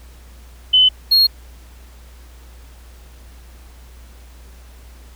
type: tone pair in turn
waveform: sine / triangle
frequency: 3027 / 4281 Hz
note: F#7 / C8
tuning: +39 / +39 cents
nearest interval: tritone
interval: 600 cents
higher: second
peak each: -8 dBFS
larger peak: neither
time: 0.73-0.89 / 1.11-1.27 s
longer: neither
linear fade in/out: 10 ms
effects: added 60 Hz sine -39 dBFS peak until 5.15 s + pink hiss -49 dBFS RMS until 5.15 s